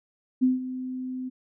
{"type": "tone with ADSR envelope", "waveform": "sine", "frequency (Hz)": 256.1, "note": "C4", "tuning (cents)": -37, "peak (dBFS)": -16, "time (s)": [0.41, 1.3], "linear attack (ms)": 23, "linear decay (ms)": 160, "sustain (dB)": -14, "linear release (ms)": 22, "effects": []}